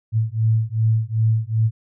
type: beating tone pair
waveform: sine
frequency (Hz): 110 / 112.6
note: A2 / A2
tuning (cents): 0 / +40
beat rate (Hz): 2.6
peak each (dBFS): -19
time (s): 0.12-1.71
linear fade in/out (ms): 50
effects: none